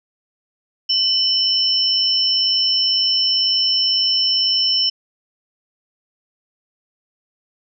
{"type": "tone pair together", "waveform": "sine", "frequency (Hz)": [2990, 5349], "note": ["F#7", "E8"], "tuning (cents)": [17, 24], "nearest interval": "minor seventh", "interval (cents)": 1007, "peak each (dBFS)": [-19, -16], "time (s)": [0.89, 4.9], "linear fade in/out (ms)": 10, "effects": []}